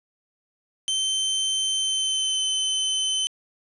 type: tone with pitch glide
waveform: sawtooth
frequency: 3099 to 3060 Hz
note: G7 to G7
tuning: -21 to -42 cents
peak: -19 dBFS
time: 0.88-3.27 s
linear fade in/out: 0 ms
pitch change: -21 cents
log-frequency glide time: 1.76-2.41 s
effects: resampled to 24000 Hz + 8-bit